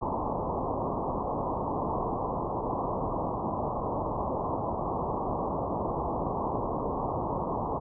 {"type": "low-pass noise", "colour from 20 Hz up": "white", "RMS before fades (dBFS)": -31, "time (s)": [0.01, 7.8], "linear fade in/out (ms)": 20, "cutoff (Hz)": 1100, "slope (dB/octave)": 96, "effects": []}